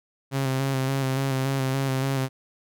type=tone with vibrato; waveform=sawtooth; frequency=134.1 Hz; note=C3; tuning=43 cents sharp; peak=-19 dBFS; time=0.31-2.29 s; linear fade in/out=50 ms; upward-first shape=square; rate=3.5 Hz; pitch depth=27 cents each way; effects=none